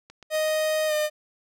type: click train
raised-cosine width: 0.2 ms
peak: -28 dBFS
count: 4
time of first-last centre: 0.1-0.481 s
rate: 7.87 Hz
type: tone with pitch glide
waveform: 45% pulse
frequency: 622.3 to 607 Hz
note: D#5 to D#5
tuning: 0 to -43 cents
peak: -22 dBFS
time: 0.3-1.1 s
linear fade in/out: 50 ms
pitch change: -43 cents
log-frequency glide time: 0.87-0.93 s
effects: none